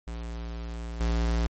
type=tone with level steps; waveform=square; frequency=57.5 Hz; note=A#1; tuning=23 cents flat; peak=-34 / -24 dBFS; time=0.07-1.47 s; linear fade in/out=5 ms; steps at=1 s; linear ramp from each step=10 ms; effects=MP3 32 kbps